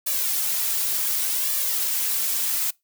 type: noise with flanger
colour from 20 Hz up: blue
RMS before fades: -24 dBFS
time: 0.06-2.71 s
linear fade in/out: 10 ms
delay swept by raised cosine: 1.7 to 4.5 ms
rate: 0.68 Hz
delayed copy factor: +0.95
effects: noise-tail reverb RT60 0.2 s tail -24 dB re dry